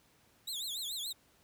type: tone with vibrato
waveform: sawtooth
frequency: 3725 Hz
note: A#7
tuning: 2 cents flat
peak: -34 dBFS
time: 0.47-1.13 s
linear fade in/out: 10 ms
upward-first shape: triangle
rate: 6.9 Hz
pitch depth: 240 cents each way
effects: pink hiss -67 dBFS RMS until 1.43 s + high-pass 60 Hz 12 dB/octave